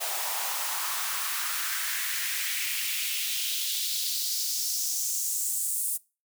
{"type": "noise with high-pass filter sweep", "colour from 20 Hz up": "white", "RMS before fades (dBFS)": -30, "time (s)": [0, 5.98], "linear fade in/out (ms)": 20, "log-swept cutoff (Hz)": [680, 9500], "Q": 2.4, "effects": ["noise-tail reverb RT60 0.3 s tail -22 dB re dry"]}